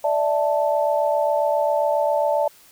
sine chord, D suspended second, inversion none, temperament equal with one note detuned, 587.3 / 654.7 / 880 Hz, D5 / E5 / A5, 0 / -12 / 0 cents, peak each -20 / -23 / -23 dBFS, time 0.04-2.48 s, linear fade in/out 5 ms, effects white hiss -51 dBFS RMS until 2.71 s

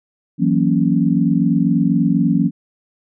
sine chord, F# dominant seventh, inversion third, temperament equal, 164.81 / 185 / 233.1 / 277.2 Hz, E3 / F#3 / A#3 / C#4, 0 / 0 / 0 / 0 cents, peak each -18 dBFS, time 0.38-2.51 s, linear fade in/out 50 ms, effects none

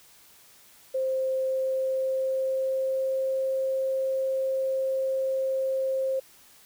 sine tone with pitch glide, 525 to 530.2 Hz, C5 to C5, +6 to +23 cents, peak -24 dBFS, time 0.94-6.2 s, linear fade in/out 10 ms, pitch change +17 cents, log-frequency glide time 1.33-3.48 s, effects white hiss -55 dBFS RMS until 6.65 s

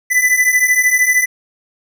square beating tone pair, 1989 / 2002 Hz, B6 / B6, +12 / +23 cents, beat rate 13 Hz, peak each -16 / -13 dBFS, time 0.1-1.26 s, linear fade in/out 20 ms, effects none

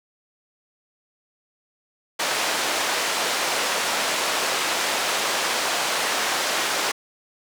pink band-pass noise, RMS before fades -24 dBFS, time 2.19-6.92 s, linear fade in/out 10 ms, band 570 to 7900 Hz, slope 12 dB/octave, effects none

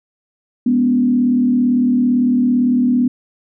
sine tone with frequency modulation, 246.9 Hz, B3, in tune, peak -11 dBFS, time 0.66-3.08 s, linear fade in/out 5 ms, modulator 37.8 Hz, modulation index 0.63, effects none

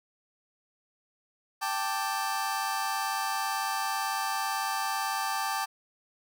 sawtooth chord, G suspended second, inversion none, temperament just, 784 / 882 / 1176 Hz, G5 / A5 / D6, 0 / +4 / +2 cents, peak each -29 dBFS, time 1.61-5.66 s, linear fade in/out 20 ms, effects none

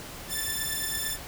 5% pulse beating tone pair, 1760 / 1768.9 Hz, A6 / A6, 0 / +9 cents, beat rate 8.9 Hz, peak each -21 dBFS, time 0.28-1.18 s, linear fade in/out 50 ms, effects pink hiss -41 dBFS RMS until 1.27 s

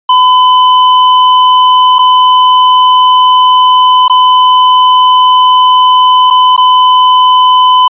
square tone with dropouts, 1008 Hz, B5, 35 cents sharp, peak -3 dBFS, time 0.09-7.88 s, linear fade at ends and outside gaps 5 ms, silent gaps 1.985-1.99 / 4.081-4.097 / 6.303-6.307 / 6.565-6.577 s, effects resampled to 8000 Hz

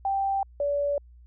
sine tone pair in turn, 784 / 573.6 Hz, G5 / D5, 0 / -41 cents, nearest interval perfect fourth, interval 541 cents, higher first, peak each -23 dBFS, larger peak neither, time 0.05-0.43 / 0.6-0.98 s, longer neither, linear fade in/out 2 ms, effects added 60 Hz sine -48 dBFS peak until 1.26 s

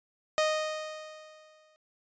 sawtooth tone with exponential decay, 620 Hz, D#5, 6 cents flat, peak -19 dBFS, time 0.38-1.76 s, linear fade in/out 0 ms, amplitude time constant 300 ms, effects resampled to 16000 Hz

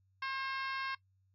harmonic tone, 535 Hz, C5, 38 cents sharp, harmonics 2 / 3 / 4 / 5 / 6 / 7 / 8 / 9 / 10, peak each -39 / -41 / -44 / -47 / -51 / -52 / -52 / -54 / -54 dBFS, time 0.22-0.95 s, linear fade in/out 5 ms, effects noise-tail reverb RT60 0.1 s tail -19 dB re dry + added 95 Hz sine -69 dBFS peak until 1.34 s

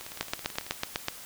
two click trains, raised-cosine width 0.2 ms, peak -23 / -10 dBFS, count 14 / 8, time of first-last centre 0.01-0.72 / 0.21-1.084 s, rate 18.3 / 8.01 Hz, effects white hiss -45 dBFS RMS until 1.25 s

